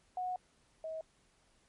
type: tone pair in turn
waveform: sine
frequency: 732 / 638.5 Hz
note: F#5 / D#5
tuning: -19 / +45 cents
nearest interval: major second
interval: 236 cents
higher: first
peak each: -34 / -38 dBFS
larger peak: first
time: 0.17-0.36 / 0.84-1.01 s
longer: first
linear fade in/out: 2 ms
effects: pink hiss -70 dBFS RMS until 1.68 s + MP3 48 kbps